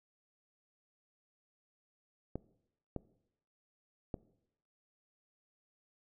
clicks, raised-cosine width 2 ms, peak -24 dBFS, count 3, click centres 2.356 / 2.963 / 4.142 s, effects noise-tail reverb RT60 0.8 s tail -20 dB re dry

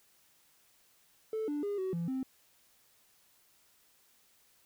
triangle tone with pitch steps, 438.6 / 293.5 / 407.2 / 376.4 / 169.5 / 262.3 Hz, A4 / D4 / G#4 / F#4 / E3 / C4, -6 / -1 / -34 / +30 / +49 / +4 cents, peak -29 dBFS, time 1.33-2.23 s, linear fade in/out 2 ms, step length 150 ms, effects tanh soft clip ceiling -28 dBFS + white hiss -67 dBFS RMS until 4.65 s

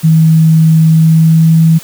sine tone with pitch glide, 160.1 to 162.24 Hz, D#3 to E3, +50 to -27 cents, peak -3 dBFS, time 0.03-1.79 s, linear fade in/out 20 ms, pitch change +23 cents, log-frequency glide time 0.89-1.59 s, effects white hiss -32 dBFS RMS until 1.83 s + high-pass 60 Hz 12 dB/octave

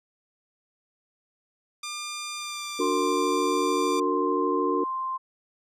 10% pulse tone with pitch glide, 1200 to 1184.2 Hz, D6 to D6, +37 to +14 cents, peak -24 dBFS, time 1.83-4 s, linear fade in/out 5 ms, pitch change -23 cents, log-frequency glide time 2.36-2.64 s
sine chord, D augmented, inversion none, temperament just, 293.7 / 367.1 / 458.9 Hz, D4 / F#4 / A#4, 0 / -14 / -27 cents, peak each -28 / -27 / -28 dBFS, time 2.79-4.84 s, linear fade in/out 5 ms
sine tone, 1046.5 Hz, C6, in tune, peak -27 dBFS, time 2.8-5.18 s, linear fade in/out 20 ms
effects resampled to 32000 Hz

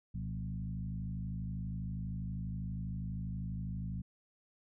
sine tone with frequency modulation, 122.9 Hz, B2, 8 cents flat, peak -36 dBFS, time 0.14-4.02 s, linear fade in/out 10 ms, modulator 52.4 Hz, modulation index 1.4, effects none

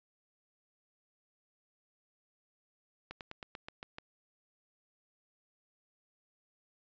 slowing click train, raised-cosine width 0.3 ms, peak -27 dBFS, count 8, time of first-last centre 3.11-3.984 s, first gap 98 ms, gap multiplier 1.08, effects resampled to 16000 Hz

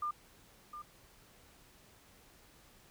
sine tone with echo, 1201 Hz, D6, 38 cents sharp, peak -33 dBFS, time 0.02-0.11 s, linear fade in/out 5 ms, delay 710 ms, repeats 1, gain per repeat -10 dB, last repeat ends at 0.82 s, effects pink hiss -62 dBFS RMS until 2.9 s

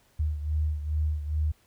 sine beating tone pair, 75.9 / 78.3 Hz, D#2 / D#2, -42 / +11 cents, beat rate 2.4 Hz, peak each -26 / -32 dBFS, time 0.19-1.52 s, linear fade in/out 10 ms, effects pink hiss -64 dBFS RMS until 1.66 s

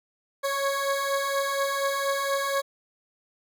20% pulse beating tone pair, 550 / 554.2 Hz, C#5 / C#5, -14 / -1 cents, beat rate 4.2 Hz, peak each -26 / -21 dBFS, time 0.43-2.62 s, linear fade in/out 20 ms, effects none

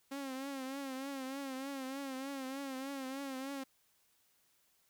sawtooth tone with vibrato, 269.6 Hz, C#4, 48 cents flat, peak -36 dBFS, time 0.11-3.64 s, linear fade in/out 10 ms, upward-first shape triangle, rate 3.3 Hz, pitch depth 80 cents each way, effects white hiss -73 dBFS RMS until 4.89 s

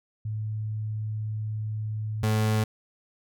sine / 35% pulse tone pair in turn, 107.9 / 108.47 Hz, A2 / A2, -33 / -24 cents, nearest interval unison, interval 9 cents, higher second, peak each -28 / -20 dBFS, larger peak second, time 0.25-2.23 / 2.23-2.64 s, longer first, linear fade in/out 5 ms, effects none

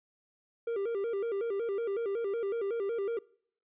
triangle tone with vibrato, 429 Hz, A4, 44 cents flat, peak -28 dBFS, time 0.67-3.19 s, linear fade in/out 5 ms, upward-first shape square, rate 5.4 Hz, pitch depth 140 cents each way, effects noise-tail reverb RT60 0.6 s tail -23 dB re dry + resampled to 8000 Hz

